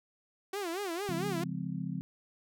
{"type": "tone with vibrato", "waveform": "sawtooth", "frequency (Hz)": 368.8, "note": "F#4", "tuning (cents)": -6, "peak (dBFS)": -30, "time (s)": [0.53, 1.44], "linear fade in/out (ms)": 5, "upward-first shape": "sine", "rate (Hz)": 4.4, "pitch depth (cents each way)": 200}
{"type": "chord", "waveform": "sine", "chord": "Db major seventh", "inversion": "none", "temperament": "just", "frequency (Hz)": [138.59, 173.24, 207.9, 259.9], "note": ["Db3", "F3", "Ab3", "C4"], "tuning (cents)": [0, -14, 2, -11], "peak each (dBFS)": [-40, -36, -42, -41], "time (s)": [1.09, 2.01], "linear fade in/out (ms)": 0}
{"effects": []}